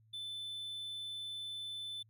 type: tone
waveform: triangle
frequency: 3520 Hz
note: A7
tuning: in tune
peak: -39 dBFS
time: 0.13-2.03 s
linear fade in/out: 10 ms
effects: added 110 Hz sine -64 dBFS peak until 2.09 s